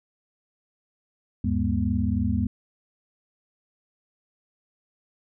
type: tone cluster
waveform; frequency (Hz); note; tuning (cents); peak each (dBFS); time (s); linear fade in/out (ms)
sine; 77 / 100.2 / 204.4 / 242.5; D#2 / G2 / G#3 / B3; -17 / +38 / -27 / -31; -27; 1.44-2.47; 5
effects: none